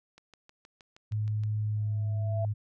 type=click train; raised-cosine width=0.2 ms; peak=-35 dBFS; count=9; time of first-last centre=0.18-1.436 s; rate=6.37 Hz
type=tone with pitch glide; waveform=sine; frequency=106.7 to 105.11 Hz; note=G#2 to G#2; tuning=+47 to +21 cents; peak=-27 dBFS; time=1.11-2.54 s; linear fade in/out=20 ms; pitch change=-26 cents; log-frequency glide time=1.55-2.19 s
type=tone with exponential growth; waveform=sine; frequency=668 Hz; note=E5; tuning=23 cents sharp; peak=-30 dBFS; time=1.76-2.45 s; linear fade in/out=2 ms; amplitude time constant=150 ms
effects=none